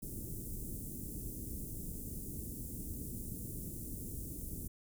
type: band-stop noise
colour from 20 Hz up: pink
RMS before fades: -43 dBFS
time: 0.02-4.68 s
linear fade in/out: 10 ms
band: 340 to 8800 Hz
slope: 24 dB/octave
effects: none